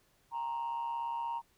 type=tone with amplitude modulation; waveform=sine; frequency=932.3 Hz; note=A#5; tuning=in tune; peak=-29 dBFS; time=0.31-1.42 s; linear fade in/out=50 ms; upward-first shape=sine; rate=137 Hz; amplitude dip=65%; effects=tanh soft clip ceiling -30 dBFS + pink hiss -70 dBFS RMS until 1.57 s